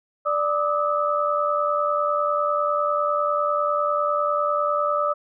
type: tone cluster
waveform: sine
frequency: 588 / 1195 / 1285 Hz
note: D5 / D6 / E6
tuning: +2 / +30 / -45 cents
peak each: -23 / -25 / -24 dBFS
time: 0.25-5.14 s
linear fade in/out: 20 ms
effects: none